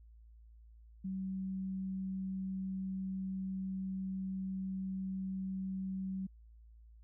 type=tone; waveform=sine; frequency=190 Hz; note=F#3; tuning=46 cents sharp; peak=-36 dBFS; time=1.04-6.27 s; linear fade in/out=10 ms; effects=added 56 Hz sine -55 dBFS peak until 7.03 s